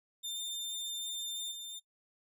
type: tone with level steps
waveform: sawtooth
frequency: 3603 Hz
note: A7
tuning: 40 cents sharp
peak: -34 / -39 dBFS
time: 0.23-1.8 s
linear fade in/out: 20 ms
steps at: 1.51 s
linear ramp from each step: 10 ms
effects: noise-tail reverb RT60 0.1 s tail -20 dB re dry